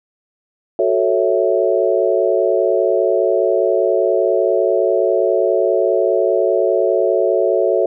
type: chord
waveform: sine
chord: F# minor seventh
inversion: none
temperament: equal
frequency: 370 / 440 / 554.4 / 659.3 Hz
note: F#4 / A4 / C#5 / E5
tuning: 0 / 0 / 0 / 0 cents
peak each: -18 dBFS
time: 0.79-7.86 s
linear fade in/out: 2 ms
effects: none